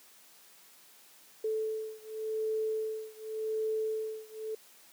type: beating tone pair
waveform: sine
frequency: 436.9 / 437.78 Hz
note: A4 / A4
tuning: -12 / -9 cents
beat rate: 0.88 Hz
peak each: -34 / -35 dBFS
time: 1.44-4.55 s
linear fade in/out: 5 ms
effects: white hiss -58 dBFS RMS until 4.92 s + high-pass 200 Hz 12 dB/octave